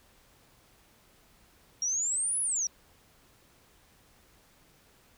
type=exponential two-way sweep; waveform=sine; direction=up then down; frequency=5588 to 10548 to 5588 Hz; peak=-27 dBFS; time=1.82-2.67 s; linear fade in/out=2 ms; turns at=2.41 s; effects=pink hiss -62 dBFS RMS until 5.17 s